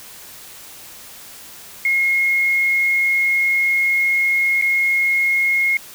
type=tone with dropouts; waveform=sine; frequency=2155 Hz; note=C#7; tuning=49 cents flat; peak=-14 dBFS; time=1.85-5.77 s; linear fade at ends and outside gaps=2 ms; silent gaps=4.614-4.622 s; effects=white hiss -39 dBFS RMS until 5.94 s